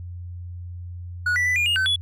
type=tone with pitch steps; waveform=triangle; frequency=1460 / 1966 / 1991 / 2422 / 2848 / 1531 / 3403 Hz; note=F#6 / B6 / B6 / D#7 / F7 / G6 / G#7; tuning=-24 / -8 / +14 / -47 / +33 / -41 / +41 cents; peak=-17 dBFS; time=1.26-1.96 s; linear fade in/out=5 ms; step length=100 ms; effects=added 88 Hz sine -32 dBFS peak until 2.01 s